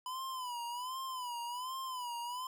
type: tone with vibrato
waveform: square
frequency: 999 Hz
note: B5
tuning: 20 cents sharp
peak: -39 dBFS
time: 0.06-2.47 s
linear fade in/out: 2 ms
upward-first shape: sine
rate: 1.3 Hz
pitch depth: 99 cents each way
effects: none